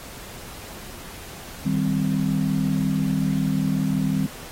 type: chord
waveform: sine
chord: C minor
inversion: first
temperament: equal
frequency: 155.56 / 196 / 261.6 Hz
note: Eb3 / G3 / C4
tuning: 0 / 0 / 0 cents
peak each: -24 / -23 / -25 dBFS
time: 1.65-4.27 s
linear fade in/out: 10 ms
effects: pink hiss -40 dBFS RMS until 4.51 s + AAC 48 kbps